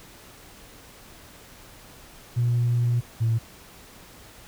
sine tone pair in turn, 120 / 113.72 Hz, B2 / A#2, -49 / -42 cents, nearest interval minor second, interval 93 cents, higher first, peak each -18 dBFS, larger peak neither, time 2.36-3.01 / 3.2-3.39 s, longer first, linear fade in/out 20 ms, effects tanh soft clip ceiling -16 dBFS + pink hiss -48 dBFS RMS until 4.47 s

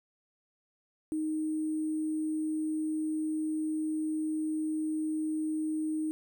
sine tone with sample-and-hold, 311.1 Hz, D#4, in tune, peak -29 dBFS, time 1.12-6.11 s, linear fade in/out 0 ms, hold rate 8820 Hz, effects none

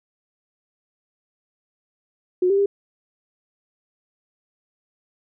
sine tone with pitch steps, 363.7 / 395.1 / 400.5 Hz, F#4 / G4 / G4, -30 / +14 / +37 cents, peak -15 dBFS, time 2.42-2.66 s, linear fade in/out 5 ms, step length 80 ms, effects none

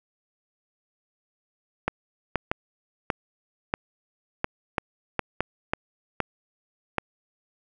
clicks, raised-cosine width 0.5 ms, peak -8 dBFS, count 12, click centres 1.88 / 2.357 / 2.515 / 3.102 / 3.739 / 4.444 / 4.782 / 5.193 / 5.406 / 5.735 / 6.203 / 6.983 s, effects none

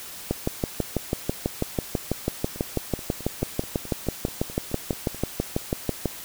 two click trains, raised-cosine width 2 ms, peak -24 / -9 dBFS, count 13 / 36, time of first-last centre 2.56-5.146 / 0.31-6.057 s, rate 4.64 / 6.09 Hz, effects white hiss -39 dBFS RMS until 6.24 s

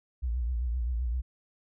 sine tone with vibrato, 60.2 Hz, B1, 44 cents flat, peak -27 dBFS, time 0.22-1.22 s, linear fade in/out 20 ms, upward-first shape triangle, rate 7.7 Hz, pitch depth 140 cents each way, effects none

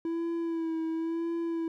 triangle tone with vibrato, 329.6 Hz, E4, in tune, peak -27 dBFS, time 0.05-1.68 s, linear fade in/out 2 ms, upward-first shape sine, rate 0.96 Hz, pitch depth 34 cents each way, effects none

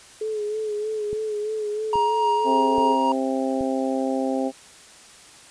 sine tone with vibrato, 426.2 Hz, G#4, 45 cents sharp, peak -24 dBFS, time 0.21-2.95 s, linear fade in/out 5 ms, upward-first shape sine, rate 3.2 Hz, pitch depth 42 cents each way
click train, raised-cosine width 3 ms, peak -22 dBFS, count 4, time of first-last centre 1.13-3.609 s, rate 1.21 Hz
triangle tone with tremolo, 942 Hz, A#5, 18 cents sharp, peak -16 dBFS, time 1.93-3.12 s, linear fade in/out 2 ms, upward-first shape sine, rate 3.5 Hz, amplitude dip 30%
harmonic tone, 132.4 Hz, C3, 21 cents sharp, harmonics 2 / 3 / 4 / 5 / 6, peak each -24 / -31 / -27 / -32 / -31 dBFS, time 2.44-4.52 s, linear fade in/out 50 ms
effects white hiss -47 dBFS RMS until 5.5 s + resampled to 22050 Hz

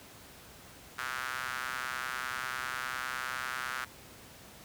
sawtooth tone with high-pass filter, 130 Hz, C3, 11 cents flat, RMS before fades -37 dBFS, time 0.98-3.85 s, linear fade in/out 10 ms, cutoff 1400 Hz, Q 3.5, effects pink hiss -52 dBFS RMS until 4.64 s + high-pass 60 Hz 12 dB/octave

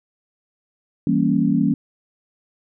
sine chord, E diminished seventh, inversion none, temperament equal, 164.81 / 196 / 233.1 / 277.2 Hz, E3 / G3 / Bb3 / Db4, 0 / 0 / 0 / 0 cents, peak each -22 / -21 / -20 / -20 dBFS, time 1.07-1.74 s, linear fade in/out 2 ms, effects none

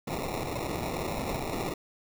violet noise with sample-and-hold, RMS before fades -33 dBFS, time 0.07-1.74 s, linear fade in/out 5 ms, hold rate 1575 Hz, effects none

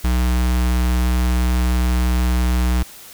square tone with notch filter, 61.5 Hz, B1, 7 cents flat, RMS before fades -17 dBFS, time 0.04-2.83 s, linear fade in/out 5 ms, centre 500 Hz, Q 1.8, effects white hiss -40 dBFS RMS until 3.13 s

